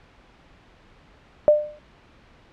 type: tone with exponential decay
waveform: sine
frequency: 599 Hz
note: D5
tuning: 34 cents sharp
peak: -8 dBFS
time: 1.48-1.79 s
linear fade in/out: 0 ms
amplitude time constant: 67 ms
effects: pink hiss -53 dBFS RMS until 2.52 s + low-pass 3000 Hz 12 dB/octave